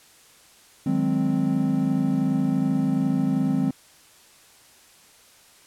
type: chord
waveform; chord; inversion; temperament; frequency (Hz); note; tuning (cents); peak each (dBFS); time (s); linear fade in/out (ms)
triangle; Ab dominant seventh; second; equal; 155.56 / 185 / 207.7 / 261.6; Eb3 / Gb3 / Ab3 / C4; 0 / 0 / 0 / 0; -25 / -25 / -25 / -21; 0.86-3.71; 5
effects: white hiss -53 dBFS RMS until 5.66 s + low-pass 11000 Hz 12 dB/octave

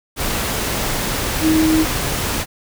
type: tone in noise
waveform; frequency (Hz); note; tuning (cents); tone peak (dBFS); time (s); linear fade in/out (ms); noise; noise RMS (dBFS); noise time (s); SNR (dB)
sine; 316.1; D#4; +27; -12; 1.41-1.86; 50; pink; -21; 0.16-2.46; +6
effects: none

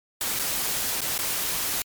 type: noise with dropouts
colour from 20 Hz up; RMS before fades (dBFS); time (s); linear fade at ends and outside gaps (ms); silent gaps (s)
white; -27; 0.21-1.82; 1; 0.39-0.395 / 1.007-1.016 / 1.179-1.189
effects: MP3 96 kbps

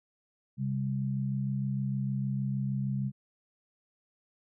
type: tone pair together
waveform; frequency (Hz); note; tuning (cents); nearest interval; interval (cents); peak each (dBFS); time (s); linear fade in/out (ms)
sine; 133.48 / 200; C3 / G3; +35 / +35; perfect fifth; 700; -30 / -33; 0.57-3.12; 50
effects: none

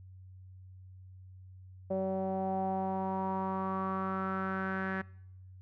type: tone with low-pass filter sweep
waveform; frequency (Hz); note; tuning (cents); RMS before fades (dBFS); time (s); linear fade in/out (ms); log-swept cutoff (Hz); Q
sawtooth; 190.3; F#3; +49; -34; 1.9-5.02; 10; 600 to 1700; 6
effects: noise-tail reverb RT60 0.8 s tail -24 dB re dry + added 93 Hz sine -49 dBFS peak until 5.61 s

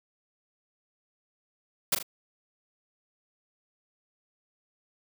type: noise with echo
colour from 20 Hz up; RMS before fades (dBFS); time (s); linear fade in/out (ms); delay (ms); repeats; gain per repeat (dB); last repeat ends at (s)
white; -24; 1.92-1.95; 5; 39; 2; -7; 2.028
effects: none

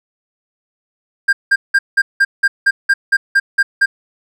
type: tone bursts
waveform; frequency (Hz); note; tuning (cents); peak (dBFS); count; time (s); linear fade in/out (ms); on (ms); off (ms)
triangle; 1598; G6; +33; -6; 12; 1.28-3.86; 10; 50; 180
effects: none

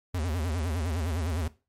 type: tone with vibrato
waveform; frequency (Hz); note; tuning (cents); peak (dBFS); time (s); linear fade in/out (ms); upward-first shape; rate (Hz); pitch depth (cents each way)
square; 82.41; E2; 0; -28; 0.14-1.48; 5; sine; 9.8; 190
effects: noise-tail reverb RT60 0.3 s tail -18 dB re dry + MP3 64 kbps

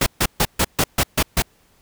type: noise bursts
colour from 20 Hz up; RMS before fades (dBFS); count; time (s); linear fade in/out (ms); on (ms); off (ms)
pink; -17; 8; 0.01-1.422; 5; 54; 140
effects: pink hiss -58 dBFS RMS until 1.81 s

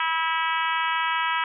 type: harmonic tone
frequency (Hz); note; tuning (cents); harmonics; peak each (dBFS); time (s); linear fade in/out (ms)
324.9; E4; -25; 3 / 4 / 5 / 6 / 7 / 8 / 9 / 10; -26 / -28 / -30 / -32 / -33 / -34 / -35 / -36; 0-1.44; 2
effects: none

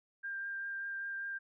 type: tone with vibrato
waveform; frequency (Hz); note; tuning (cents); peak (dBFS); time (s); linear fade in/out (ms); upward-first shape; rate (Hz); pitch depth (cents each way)
sine; 1593; G6; +27; -37; 0.23-1.39; 20; triangle; 5.1; 13
effects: none

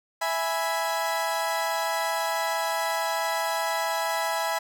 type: chord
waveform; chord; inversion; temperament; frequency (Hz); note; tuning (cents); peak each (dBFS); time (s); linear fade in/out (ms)
30% pulse; E major; none; equal; 659.3 / 830.6 / 987.8; E5 / G#5 / B5; 0 / 0 / 0; -27; 0.21-4.59; 10
effects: none

